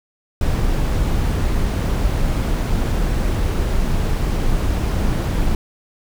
brown noise, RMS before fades -18 dBFS, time 0.41-5.55 s, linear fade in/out 2 ms, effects none

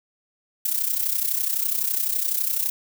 violet noise with amplitude modulation, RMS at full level -21 dBFS, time 0.65-2.7 s, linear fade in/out 5 ms, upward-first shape sine, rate 31.9 Hz, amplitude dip 70%, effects none

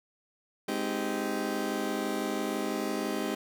30% pulse chord, Ab major seventh, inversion none, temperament just, 207.7 / 259.6 / 311.5 / 389.3 Hz, Ab3 / C4 / Eb4 / G4, 0 / -13 / +2 / -12 cents, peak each -33 dBFS, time 0.68-3.35 s, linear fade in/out 5 ms, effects none

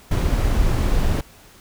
brown noise, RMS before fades -18 dBFS, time 0.11-1.21 s, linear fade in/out 5 ms, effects pink hiss -48 dBFS RMS until 1.6 s

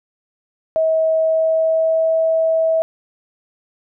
sine tone with pitch glide, 641 to 647.7 Hz, E5 to E5, -49 to -31 cents, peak -13 dBFS, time 0.76-2.82 s, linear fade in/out 0 ms, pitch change +18 cents, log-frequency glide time 1.17-2.16 s, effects none

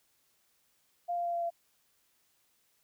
sine tone with pitch steps, 698.5 / 694.5 / 690.5 / 686.5 / 682.5 Hz, F5 / F5 / F5 / F5 / F5, 0 / -10 / -20 / -30 / -40 cents, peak -30 dBFS, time 1.08-1.505 s, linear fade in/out 20 ms, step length 85 ms, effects white hiss -72 dBFS RMS until 2.83 s

